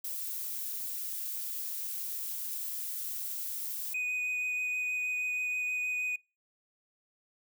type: noise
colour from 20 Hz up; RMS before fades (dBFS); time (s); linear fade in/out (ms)
violet; -37; 0.04-3.94; 5
type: tone with vibrato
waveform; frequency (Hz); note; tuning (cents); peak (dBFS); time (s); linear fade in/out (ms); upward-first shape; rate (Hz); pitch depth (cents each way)
triangle; 2489; D#7; 0; -29; 3.94-6.16; 5; sine; 6.3; 9
effects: noise-tail reverb RT60 0.3 s tail -26 dB re dry